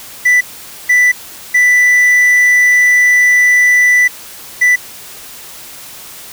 triangle tone bursts at uneven times, 1980 Hz, B6, 4 cents sharp, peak -4 dBFS, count 4, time 0.25-0.41 / 0.89-1.12 / 1.54-4.08 / 4.61-4.76 s, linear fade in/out 10 ms, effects white hiss -32 dBFS RMS until 6.32 s

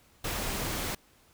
pink noise, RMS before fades -33 dBFS, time 0.24-0.95 s, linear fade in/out 5 ms, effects pink hiss -62 dBFS RMS until 1.33 s

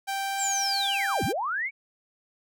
sawtooth tone with pitch glide, 784 to 790.8 Hz, G5 to G5, 0 to +15 cents, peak -24 dBFS, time 0.07-1.33 s, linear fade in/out 20 ms, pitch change +15 cents, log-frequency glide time 0.23-0.84 s
sine linear two-way sweep, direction down then up, 7902 to 68.4 to 2313 Hz, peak -26 dBFS, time 0.37-1.71 s, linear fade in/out 50 ms, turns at 1.24 s
effects none

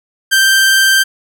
sawtooth tone with vibrato, 1568 Hz, G6, in tune, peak -4 dBFS, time 0.31-1.04 s, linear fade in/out 20 ms, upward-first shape sine, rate 20 Hz, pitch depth 15 cents each way, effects none

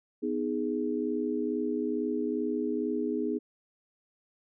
sine chord, G# minor, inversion first, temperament just, 249.2 / 311.5 / 415.3 Hz, B3 / D#4 / G#4, +16 / +2 / 0 cents, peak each -32 dBFS, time 0.22-3.39 s, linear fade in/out 20 ms, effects none

